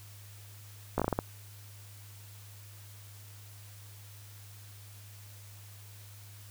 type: slowing click train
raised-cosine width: 1 ms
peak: -14 dBFS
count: 7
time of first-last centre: 0.98-1.189 s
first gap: 16 ms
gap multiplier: 1.31
effects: added 102 Hz sine -49 dBFS peak until 6.5 s + white hiss -55 dBFS RMS until 6.5 s